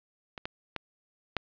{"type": "clicks", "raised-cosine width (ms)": 0.3, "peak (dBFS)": [-23, -18, -17, -12], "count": 4, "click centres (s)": [0.378, 0.455, 0.763, 1.367], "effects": ["resampled to 11025 Hz", "8-bit"]}